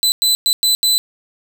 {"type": "tone bursts at uneven times", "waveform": "sawtooth", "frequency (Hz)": 4011, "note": "B7", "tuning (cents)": 26, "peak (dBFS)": -9, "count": 5, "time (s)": [[0.03, 0.12], [0.22, 0.35], [0.46, 0.53], [0.63, 0.75], [0.83, 0.98]], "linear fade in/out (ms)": 0, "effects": []}